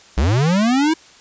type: linear sweep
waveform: square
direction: up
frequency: 55.2 to 328 Hz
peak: -14 dBFS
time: 0.17-0.94 s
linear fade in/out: 10 ms
effects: white hiss -46 dBFS RMS until 1.2 s + resampled to 16000 Hz